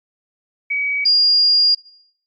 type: tone pair in turn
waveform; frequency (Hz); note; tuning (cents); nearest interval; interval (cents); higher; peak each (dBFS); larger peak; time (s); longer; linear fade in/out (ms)
sine; 2269 / 4829; C#7 / D8; +40 / +47; octave + minor second; 1307; second; -17 / -10; second; 0.7-1.05 / 1.05-1.75; second; 10
effects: noise-tail reverb RT60 0.7 s tail -23 dB re dry + MP3 64 kbps